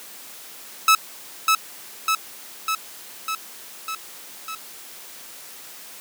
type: tone with echo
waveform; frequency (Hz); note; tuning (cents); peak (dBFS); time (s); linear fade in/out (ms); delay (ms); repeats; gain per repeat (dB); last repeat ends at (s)
sawtooth; 1300; E6; -24; -8; 0.88-0.95; 2; 600; 6; -3; 4.55
effects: white hiss -41 dBFS RMS until 6 s + high-pass 200 Hz 12 dB/octave